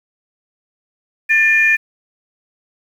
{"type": "tone pair together", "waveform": "sine", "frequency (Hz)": [1779, 2418], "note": ["A6", "D7"], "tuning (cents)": [19, 50], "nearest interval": "perfect fourth", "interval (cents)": 531, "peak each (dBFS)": -12, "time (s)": [1.29, 1.77], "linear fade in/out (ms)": 20, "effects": ["tanh soft clip ceiling -2 dBFS", "7-bit"]}